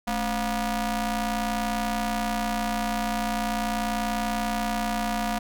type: ring-modulated tone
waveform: sawtooth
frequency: 246.6 Hz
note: B3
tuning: 2 cents flat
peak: -18 dBFS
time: 0.07-5.39 s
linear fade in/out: 10 ms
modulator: 463 Hz
effects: none